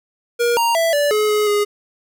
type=tone with pitch steps; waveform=square; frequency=475.2 / 932 / 662 / 581 / 425.2 / 421.8 / 413.5 Hz; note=A#4 / A#5 / E5 / D5 / G#4 / G#4 / G#4; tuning=+33 / -1 / +7 / -19 / +41 / +27 / -8 cents; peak=-15 dBFS; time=0.39-1.65 s; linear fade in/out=20 ms; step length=180 ms; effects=none